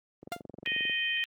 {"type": "click train", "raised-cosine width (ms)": 2, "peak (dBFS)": -29, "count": 16, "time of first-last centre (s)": [0.23, 0.897], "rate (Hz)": 22.5}
{"type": "tone with exponential decay", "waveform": "sawtooth", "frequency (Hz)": 698.5, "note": "F5", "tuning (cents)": 0, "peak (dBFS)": -25, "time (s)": [0.32, 0.42], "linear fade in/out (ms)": 2, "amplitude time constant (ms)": 20}
{"type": "harmonic tone", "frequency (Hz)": 622.3, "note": "D#5", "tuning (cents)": 0, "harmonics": [3, 4, 5], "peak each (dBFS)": [-32, -32, -32], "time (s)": [0.66, 1.24], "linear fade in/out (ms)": 0}
{"effects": ["high-pass 150 Hz 12 dB/octave", "Opus 24 kbps"]}